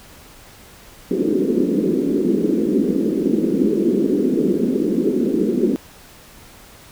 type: band-pass noise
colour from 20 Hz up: white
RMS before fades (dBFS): -18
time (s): 1.11-5.76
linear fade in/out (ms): 0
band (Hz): 190 to 410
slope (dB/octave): 48
effects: pink hiss -44 dBFS RMS until 6.91 s